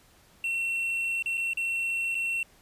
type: tone with dropouts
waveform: triangle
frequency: 2714 Hz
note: E7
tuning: 50 cents sharp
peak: -25 dBFS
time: 0.44-2.43 s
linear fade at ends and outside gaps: 2 ms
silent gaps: 1.225-1.259 / 1.373-1.377 / 1.534-1.572 / 2.146-2.151 s
effects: pink hiss -59 dBFS RMS until 2.61 s + resampled to 32000 Hz